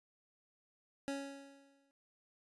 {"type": "tone with exponential decay", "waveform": "25% pulse", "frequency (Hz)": 277.2, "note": "C#4", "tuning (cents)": 0, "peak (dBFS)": -32, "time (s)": [1.08, 1.91], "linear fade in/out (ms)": 0, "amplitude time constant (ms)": 180, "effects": ["resampled to 24000 Hz"]}